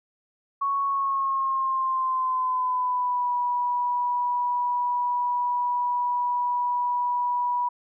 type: tone with pitch glide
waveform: sine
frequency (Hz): 1108.7 to 976.4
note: C#6 to B5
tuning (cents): 0 to -20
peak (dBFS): -22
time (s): 0.61-7.69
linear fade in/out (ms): 10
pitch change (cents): -220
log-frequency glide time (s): 0.85-3.33
effects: none